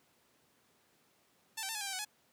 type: tone with pitch steps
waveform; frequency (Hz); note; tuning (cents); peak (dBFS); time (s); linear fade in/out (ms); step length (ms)
5% pulse; 884 / 774 / 896 / 844 / 798 / 779 / 746 / 843; A5 / G5 / A5 / G#5 / G5 / G5 / F#5 / G#5; +8 / -22 / +31 / +28 / +31 / -11 / +14 / +26; -25; 1.57-2.05; 10; 60
effects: pink hiss -70 dBFS RMS until 2.32 s + high-pass 150 Hz 12 dB/octave